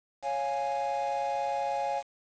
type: chord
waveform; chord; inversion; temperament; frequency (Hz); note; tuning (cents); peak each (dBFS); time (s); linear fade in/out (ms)
triangle; Db major; none; equal with one note detuned; 554.4 / 700.5 / 830.6; Db5 / F5 / Ab5; 0 / +5 / 0; -32 / -32 / -29; 0.22-2.03; 50
effects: resampled to 16000 Hz + 8-bit